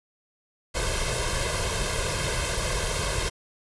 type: noise with comb filter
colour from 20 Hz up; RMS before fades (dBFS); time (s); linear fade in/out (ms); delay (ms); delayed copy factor
pink; -27; 0.74-3.3; 20; 1.9; +0.8
effects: resampled to 24000 Hz